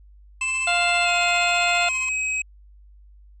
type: tone with pitch glide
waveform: square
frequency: 2637 to 2541 Hz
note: E7 to D#7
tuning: 0 to +36 cents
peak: -23 dBFS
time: 0.41-2.42 s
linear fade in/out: 5 ms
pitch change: -64 cents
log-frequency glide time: 1.04-1.09 s
type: tone with tremolo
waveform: sawtooth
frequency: 1046.5 Hz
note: C6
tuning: in tune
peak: -28 dBFS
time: 0.41-2.09 s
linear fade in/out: 2 ms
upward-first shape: sine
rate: 15 Hz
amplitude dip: 60%
type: harmonic tone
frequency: 698.5 Hz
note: F5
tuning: in tune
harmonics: 1 / 2 / 3 / 4 / 5 / 6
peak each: -23 / -26 / -28 / -29 / -30 / -31 dBFS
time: 0.67-1.89 s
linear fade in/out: 5 ms
effects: added 50 Hz sine -46 dBFS peak until 3.4 s + resampled to 24000 Hz